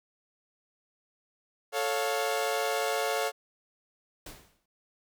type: chord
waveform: sawtooth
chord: A augmented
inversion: none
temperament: equal with one note detuned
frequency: 440 / 554.4 / 705.8 Hz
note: A4 / C#5 / E#5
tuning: 0 / 0 / +18 cents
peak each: -28 dBFS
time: 1.72-3.32 s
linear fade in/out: 50 ms
type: noise with exponential decay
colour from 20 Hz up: pink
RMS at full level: -41 dBFS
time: 4.26-4.66 s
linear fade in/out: 5 ms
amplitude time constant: 85 ms
effects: none